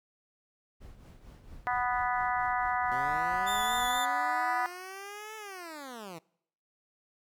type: noise with tremolo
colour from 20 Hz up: brown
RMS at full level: -47 dBFS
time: 0.8-4 s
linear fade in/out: 20 ms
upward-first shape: triangle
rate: 4.4 Hz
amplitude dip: 65%
type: harmonic tone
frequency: 246.9 Hz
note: B3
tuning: in tune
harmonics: 3 / 4 / 5 / 6 / 7 / 8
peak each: -31 / -33 / -35 / -37 / -38 / -39 dBFS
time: 1.67-4.66 s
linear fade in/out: 0 ms
type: linear two-way sweep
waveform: 10% pulse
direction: up then down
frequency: 123.47 to 440 to 155.4 Hz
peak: -33 dBFS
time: 2.91-6.19 s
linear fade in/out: 10 ms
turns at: 5.36 s
type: tone with vibrato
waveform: sawtooth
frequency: 3520 Hz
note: A7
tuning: in tune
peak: -31 dBFS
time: 3.46-4.06 s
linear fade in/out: 20 ms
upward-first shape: sine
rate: 4.3 Hz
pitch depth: 27 cents each way
effects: noise-tail reverb RT60 0.7 s tail -25 dB re dry